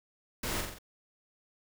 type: noise with echo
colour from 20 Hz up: pink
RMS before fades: -35 dBFS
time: 0.43-0.61 s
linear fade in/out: 5 ms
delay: 44 ms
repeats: 4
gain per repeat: -4 dB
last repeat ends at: 0.786 s
effects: none